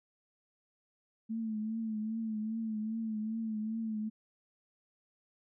sine tone with vibrato, 220 Hz, A3, in tune, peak -33 dBFS, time 1.29-4.1 s, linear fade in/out 20 ms, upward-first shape triangle, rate 2.5 Hz, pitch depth 62 cents each way, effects none

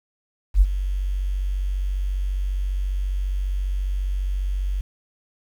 sine tone with ADSR envelope, 47.35 Hz, F#1, 41 cents sharp, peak -8 dBFS, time 0.54-4.81 s, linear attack 70 ms, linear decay 43 ms, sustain -13 dB, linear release 3 ms, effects 8-bit

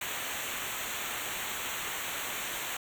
pink noise with comb filter, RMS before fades -36 dBFS, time 0.01-2.77 s, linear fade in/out 5 ms, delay 0.2 ms, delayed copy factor -0.9, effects none

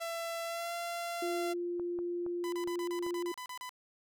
sawtooth tone with pitch glide, 670 to 686.1 Hz, E5 to F5, +28 to -31 cents, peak -32 dBFS, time 0-1.54 s, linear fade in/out 20 ms, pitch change +41 cents, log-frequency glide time 0.44-0.74 s
sine tone, 349.2 Hz, F4, in tune, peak -33 dBFS, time 1.22-3.32 s, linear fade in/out 5 ms
clicks, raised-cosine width 1 ms, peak -34 dBFS, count 5, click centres 1.797 / 1.989 / 2.264 / 2.675 / 3.065 s
sawtooth tone bursts, 1002 Hz, B5, 25 cents sharp, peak -37 dBFS, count 11, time 2.44-3.693 s, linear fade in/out 0 ms, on 83 ms, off 34 ms
effects none

